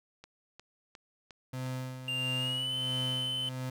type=click train; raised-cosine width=0.2 ms; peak=-31 dBFS; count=5; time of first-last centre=0.24-1.663 s; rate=2.81 Hz
type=tone with tremolo; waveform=35% pulse; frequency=128.8 Hz; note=C3; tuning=27 cents flat; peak=-32 dBFS; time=1.53-3.7 s; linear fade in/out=5 ms; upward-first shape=sine; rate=1.5 Hz; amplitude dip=60%
type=tone with pitch glide; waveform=triangle; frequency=2794 to 3047 Hz; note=F7 to G7; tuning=0 to -50 cents; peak=-30 dBFS; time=2.08-3.49 s; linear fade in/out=2 ms; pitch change=+150 cents; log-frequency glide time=2.36-2.75 s
effects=none